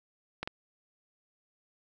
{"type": "clicks", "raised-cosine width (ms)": 0.3, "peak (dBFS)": [-18, -19], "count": 2, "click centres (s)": [0.43, 0.475], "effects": []}